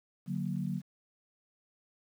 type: chord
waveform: sine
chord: D augmented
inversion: none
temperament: equal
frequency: 146.83 / 185 / 233.1 Hz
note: D3 / F#3 / A#3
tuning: 0 / 0 / 0 cents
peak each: -36 / -34 / -39 dBFS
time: 0.26-0.82 s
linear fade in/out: 50 ms
effects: 10-bit